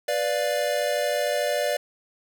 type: chord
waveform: square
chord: B diminished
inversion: none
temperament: equal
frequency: 493.9 / 587.3 / 698.5 Hz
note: B4 / D5 / F5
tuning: 0 / 0 / 0 cents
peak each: -30 / -25 / -31 dBFS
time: 0.08-1.77 s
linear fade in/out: 5 ms
effects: none